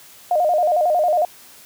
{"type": "tone with vibrato", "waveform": "sine", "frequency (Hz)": 661, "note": "E5", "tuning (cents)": 5, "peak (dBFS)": -14, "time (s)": [0.31, 1.25], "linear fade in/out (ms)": 2, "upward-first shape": "square", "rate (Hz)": 11, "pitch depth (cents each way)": 130, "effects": ["white hiss -45 dBFS RMS until 1.65 s", "high-pass 80 Hz 12 dB/octave"]}